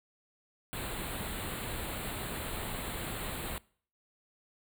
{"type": "band-stop noise", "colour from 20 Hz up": "pink", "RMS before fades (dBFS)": -38, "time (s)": [0.73, 3.58], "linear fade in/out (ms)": 0, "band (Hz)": [4300, 7500], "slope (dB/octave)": 96, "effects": ["noise-tail reverb RT60 0.5 s tail -23 dB re dry"]}